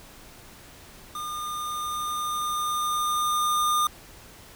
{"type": "tone with level ramp", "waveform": "square", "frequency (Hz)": 1212, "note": "D#6", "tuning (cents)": -46, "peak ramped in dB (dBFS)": [-32, -21], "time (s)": [1.15, 3.87], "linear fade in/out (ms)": 2, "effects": ["pink hiss -48 dBFS RMS until 4.55 s"]}